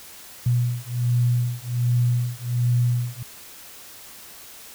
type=beating tone pair; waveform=sine; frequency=120.9 / 122.2 Hz; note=B2 / B2; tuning=-36 / -18 cents; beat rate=1.3 Hz; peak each=-22 dBFS; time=0.46-3.23 s; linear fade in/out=5 ms; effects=white hiss -43 dBFS RMS until 4.74 s